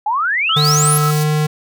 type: exponential sweep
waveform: sine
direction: up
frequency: 806 to 11630 Hz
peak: -14 dBFS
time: 0.06-0.98 s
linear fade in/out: 5 ms
type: tone with tremolo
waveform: sine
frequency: 1307 Hz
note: E6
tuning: 15 cents flat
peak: -16 dBFS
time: 0.49-1.11 s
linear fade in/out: 5 ms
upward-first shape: sine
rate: 5.7 Hz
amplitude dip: 45%
type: tone with pitch glide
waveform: square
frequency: 150 to 152.18 Hz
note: D3 to D#3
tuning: +37 to -38 cents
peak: -14 dBFS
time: 0.56-1.47 s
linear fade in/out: 10 ms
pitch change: +25 cents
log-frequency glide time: 1-1.3 s
type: high-pass noise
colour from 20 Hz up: pink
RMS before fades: -28 dBFS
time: 0.64-1.24 s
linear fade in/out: 10 ms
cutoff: 3900 Hz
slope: 96 dB/octave
effects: none